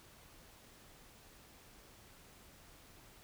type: silence
effects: pink hiss -60 dBFS RMS until 3.23 s